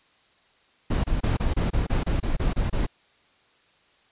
brown noise bursts, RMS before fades -23 dBFS, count 12, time 0.9-2.866 s, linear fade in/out 10 ms, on 140 ms, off 26 ms, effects white hiss -61 dBFS RMS until 4.11 s + resampled to 8000 Hz

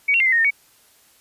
sine tone with pitch steps, 2252 / 2740 / 2110 / 2044 / 1858 / 1819 / 2244 Hz, C#7 / F7 / C7 / C7 / A#6 / A#6 / C#7, +27 / -34 / +14 / -41 / -6 / -43 / +21 cents, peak -14 dBFS, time 0.08-0.507 s, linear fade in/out 10 ms, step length 61 ms, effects white hiss -55 dBFS RMS until 1.2 s + resampled to 32000 Hz

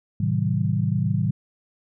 sine chord, A diminished seventh, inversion none, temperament just, 110 / 132 / 158.4 / 190.08 Hz, A2 / C3 / Eb3 / Gb3, 0 / +16 / +31 / +47 cents, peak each -24 / -26 / -25 / -26 dBFS, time 0.2-1.31 s, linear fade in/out 5 ms, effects none

